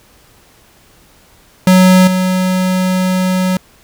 square tone with level steps, 185 Hz, F#3, in tune, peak -5 / -12 dBFS, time 1.67-3.57 s, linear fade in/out 2 ms, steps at 2.07 s, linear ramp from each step 5 ms, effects pink hiss -47 dBFS RMS until 3.83 s

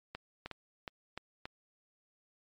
clicks, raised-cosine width 0.3 ms, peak -24 dBFS, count 6, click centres 0.15 / 0.46 / 0.513 / 0.878 / 1.176 / 1.455 s, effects MP3 48 kbps

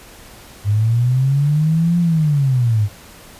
sine linear two-way sweep, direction up then down, 99.9 to 174.61 to 99.9 Hz, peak -12 dBFS, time 0.64-2.89 s, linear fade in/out 50 ms, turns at 1.99 s, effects pink hiss -41 dBFS RMS until 3.39 s + resampled to 32000 Hz

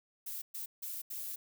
violet noise bursts at uneven times, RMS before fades -41 dBFS, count 4, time 0.26-0.42 / 0.54-0.66 / 0.82-1.02 / 1.1-1.36 s, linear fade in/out 10 ms, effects none

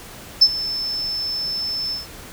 sine tone with ADSR envelope, 5274 Hz, E8, in tune, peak -4 dBFS, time 0.41-2.07 s, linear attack 13 ms, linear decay 54 ms, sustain -18 dB, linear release 150 ms, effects tanh soft clip ceiling -3 dBFS + pink hiss -39 dBFS RMS until 2.32 s

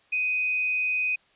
sine tone with frequency modulation, 2500 Hz, D#7, 8 cents sharp, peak -23 dBFS, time 0.12-1.16 s, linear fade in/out 10 ms, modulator 138 Hz, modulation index 0.24, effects white hiss -62 dBFS RMS until 1.35 s + resampled to 8000 Hz

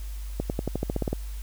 accelerating click train, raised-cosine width 2 ms, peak -13 dBFS, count 11, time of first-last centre 0.4-1.13 s, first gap 99 ms, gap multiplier 0.93, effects added 50 Hz sine -32 dBFS peak until 1.42 s + white hiss -50 dBFS RMS until 1.42 s

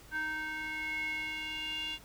square tone with band-pass filter sweep, 311.1 Hz, D#4, in tune, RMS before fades -37 dBFS, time 0.11-1.99 s, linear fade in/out 50 ms, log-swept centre 1600 to 3000 Hz, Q 6.7, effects added 50 Hz sine -57 dBFS peak until 2.04 s + pink hiss -56 dBFS RMS until 2.04 s

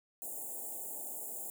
white band-stop noise, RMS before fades -42 dBFS, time 0.22-1.5 s, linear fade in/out 0 ms, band 870 to 7000 Hz, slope 96 dB/octave, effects high-pass 300 Hz 12 dB/octave

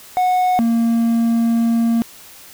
triangle tone pair in turn, 733 / 230.9 Hz, F#5 / A#3, -16 / -16 cents, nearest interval octave + minor sixth, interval 2000 cents, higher first, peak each -11 dBFS, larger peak neither, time 0.17-0.59 / 0.59-2.02 s, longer second, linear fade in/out 0 ms, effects white hiss -41 dBFS RMS until 2.53 s

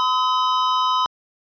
square tone pair together, 1017 / 1271.8 Hz, C6 / D#6, -50 / +38 cents, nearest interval major third, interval 388 cents, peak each -19 / -23 dBFS, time 0-1.06 s, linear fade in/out 0 ms, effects resampled to 11025 Hz

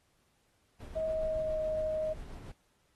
brown noise with tremolo, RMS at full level -43 dBFS, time 0.8-2.52 s, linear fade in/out 5 ms, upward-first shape sine, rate 7.3 Hz, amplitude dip 30%
sine tone with pitch glide, 636 to 625.1 Hz, D#5 to D#5, +38 to +8 cents, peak -30 dBFS, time 0.95-2.14 s, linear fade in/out 20 ms, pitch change -30 cents, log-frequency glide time 1.08-1.59 s
effects pink hiss -73 dBFS RMS until 2.95 s + AAC 32 kbps

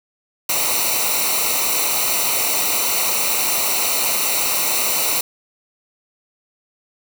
white noise with comb filter, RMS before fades -19 dBFS, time 0.49-5.21 s, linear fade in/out 5 ms, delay 0.6 ms, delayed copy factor -0.8, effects none

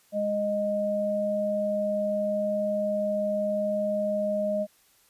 sine tone pair together, 206.6 / 619 Hz, G#3 / D#5, -9 / -9 cents, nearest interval octave + perfect fifth, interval 1900 cents, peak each -31 / -25 dBFS, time 0.12-4.67 s, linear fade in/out 50 ms, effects white hiss -62 dBFS RMS until 5.09 s + resampled to 32000 Hz

